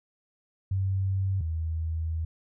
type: tone pair in turn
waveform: sine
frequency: 96 / 80.73 Hz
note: G2 / E2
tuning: -36 / -36 cents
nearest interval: minor third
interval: 300 cents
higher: first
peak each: -24 / -27 dBFS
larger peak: first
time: 0.71-1.41 / 1.41-2.25 s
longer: second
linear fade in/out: 5 ms
effects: none